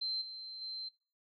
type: tone with level steps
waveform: sine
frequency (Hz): 4112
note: C8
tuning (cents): -31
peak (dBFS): -34 / -44 / -40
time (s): 0.01-0.89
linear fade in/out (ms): 10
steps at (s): 0.21 / 0.61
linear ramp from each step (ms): 10
effects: noise-tail reverb RT60 0.4 s tail -24 dB re dry